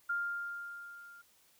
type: tone with level ramp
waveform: sine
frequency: 1400 Hz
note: F6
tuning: 4 cents sharp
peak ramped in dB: -30 to -52 dBFS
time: 0.09-1.22 s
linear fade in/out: 10 ms
effects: white hiss -67 dBFS RMS until 1.59 s